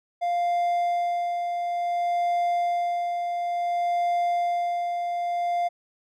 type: tone with tremolo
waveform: triangle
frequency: 698.5 Hz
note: F5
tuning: in tune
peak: -19 dBFS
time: 0.21-5.69 s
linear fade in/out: 20 ms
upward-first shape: sine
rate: 0.57 Hz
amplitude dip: 40%
effects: none